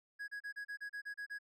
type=tone bursts; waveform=triangle; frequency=1661.2 Hz; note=G#6; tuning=in tune; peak=-39 dBFS; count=10; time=0.19-1.388 s; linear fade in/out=20 ms; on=91 ms; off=32 ms; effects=none